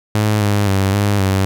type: tone with pitch steps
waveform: sawtooth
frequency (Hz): 106.2 / 102.4 / 97.1 / 101.9 / 96.3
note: G#2 / G#2 / G2 / G#2 / G2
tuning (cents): +39 / -24 / -16 / -32 / -30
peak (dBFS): -9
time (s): 0.15-1.45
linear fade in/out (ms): 0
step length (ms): 260
effects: none